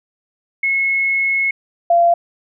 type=tone pair in turn; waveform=sine; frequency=2180 / 686.7 Hz; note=C#7 / F5; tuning=-29 / -29 cents; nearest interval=octave + minor sixth; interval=2000 cents; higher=first; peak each=-14 / -9 dBFS; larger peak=second; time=0.63-1.51 / 1.9-2.14 s; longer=first; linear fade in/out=5 ms; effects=none